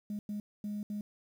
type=tone bursts at uneven times; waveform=sine; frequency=207.7 Hz; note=G#3; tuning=in tune; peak=-33 dBFS; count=4; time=0.1-0.19 / 0.29-0.4 / 0.64-0.83 / 0.9-1.01 s; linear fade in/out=2 ms; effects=tanh soft clip ceiling -32 dBFS + 10-bit